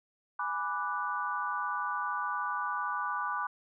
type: chord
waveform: sine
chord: G# half-diminished seventh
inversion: none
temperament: equal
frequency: 830.6 / 987.8 / 1174.7 / 1480 Hz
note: G#5 / B5 / D6 / F#6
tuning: 0 / 0 / 0 / 0 cents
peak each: -40 / -36 / -34 / -37 dBFS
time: 0.39-3.47 s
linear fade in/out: 5 ms
effects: none